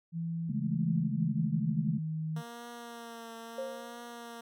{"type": "tone with pitch glide", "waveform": "sine", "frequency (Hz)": [166.2, 157.78], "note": ["E3", "D#3"], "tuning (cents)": [15, 24], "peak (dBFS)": -32, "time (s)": [0.12, 2.43], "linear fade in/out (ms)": 50, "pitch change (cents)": -91, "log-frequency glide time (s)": [0.8, 1.74]}
{"type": "chord", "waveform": "sine", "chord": "A major seventh", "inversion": "first", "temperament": "equal with one note detuned", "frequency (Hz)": [138.59, 167.02, 207.7, 220], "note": ["C#3", "E3", "G#3", "A3"], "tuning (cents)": [0, 23, 0, 0], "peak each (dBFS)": -35, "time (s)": [0.49, 1.99], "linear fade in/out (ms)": 10}
{"type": "tone with vibrato", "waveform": "10% pulse", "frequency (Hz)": 233.1, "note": "A#3", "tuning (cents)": 0, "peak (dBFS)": -35, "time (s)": [2.36, 4.41], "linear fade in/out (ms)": 5, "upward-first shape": "triangle", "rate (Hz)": 0.75, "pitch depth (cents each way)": 39}
{"type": "tone with exponential decay", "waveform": "sine", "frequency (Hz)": 532, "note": "C5", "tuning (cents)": 29, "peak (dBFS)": -32, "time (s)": [3.58, 4.23], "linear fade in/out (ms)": 5, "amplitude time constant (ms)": 140}
{"effects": []}